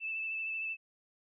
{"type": "tone with vibrato", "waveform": "sine", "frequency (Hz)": 2637, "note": "E7", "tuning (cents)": 0, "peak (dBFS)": -34, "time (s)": [0, 0.77], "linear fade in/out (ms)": 50, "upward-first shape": "sine", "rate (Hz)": 13, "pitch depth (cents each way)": 18, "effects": []}